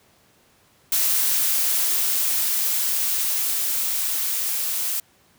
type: noise with level ramp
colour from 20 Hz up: blue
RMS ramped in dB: -20 to -25 dBFS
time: 0.92-5 s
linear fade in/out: 2 ms
effects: pink hiss -58 dBFS RMS until 5.38 s + high-pass 80 Hz 12 dB/octave